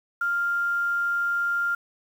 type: tone with quantisation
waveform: sine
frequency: 1396.9 Hz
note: F6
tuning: in tune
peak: -22 dBFS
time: 0.21-1.75 s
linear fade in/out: 5 ms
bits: 8
effects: none